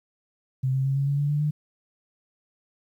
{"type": "tone with pitch steps", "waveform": "sine", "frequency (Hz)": [130.81, 133.4, 136.05, 138.75, 141.5, 144.31, 147.17, 150.09], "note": ["C3", "C3", "C#3", "C#3", "C#3", "D3", "D3", "D3"], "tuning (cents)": [0, 34, -32, 2, 36, -30, 4, 38], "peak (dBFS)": -21, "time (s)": [0.63, 1.51], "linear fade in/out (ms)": 10, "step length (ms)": 110, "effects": ["10-bit"]}